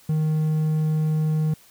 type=tone; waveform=triangle; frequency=155.56 Hz; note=D#3; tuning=in tune; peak=-17 dBFS; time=0.09-1.54 s; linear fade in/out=5 ms; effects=white hiss -53 dBFS RMS until 1.7 s